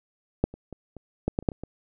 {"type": "clicks", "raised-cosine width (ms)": 2, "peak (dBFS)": [-7, -28, -25, -27, -11, -11, -30, -8, -27, -22], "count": 10, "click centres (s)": [0.44, 0.54, 0.727, 0.967, 1.28, 1.389, 1.426, 1.488, 1.518, 1.636], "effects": []}